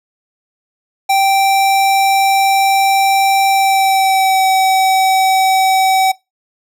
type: tone with pitch glide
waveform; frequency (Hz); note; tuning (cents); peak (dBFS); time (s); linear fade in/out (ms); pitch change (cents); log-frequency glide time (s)
square; 781 to 762.3; G5 to G5; -7 to -49; -10; 1.09-6.12; 10; -42; 3.49-4.47
effects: noise-tail reverb RT60 0.2 s tail -21 dB re dry